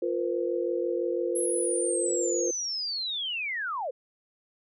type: chord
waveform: sine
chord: F suspended fourth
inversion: none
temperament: equal with one note detuned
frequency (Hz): 349.2 / 466.2 / 512.2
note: F4 / Bb4 / C5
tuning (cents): 0 / 0 / -37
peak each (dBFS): -29 / -31 / -31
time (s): 0.02-2.51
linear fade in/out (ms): 5
type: linear sweep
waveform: sine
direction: down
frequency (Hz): 10980 to 464.5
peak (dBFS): -29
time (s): 1.35-3.91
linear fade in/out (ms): 10
effects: none